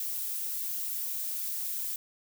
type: noise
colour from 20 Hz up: violet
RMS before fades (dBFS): -34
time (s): 0-1.96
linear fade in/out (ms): 2
effects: none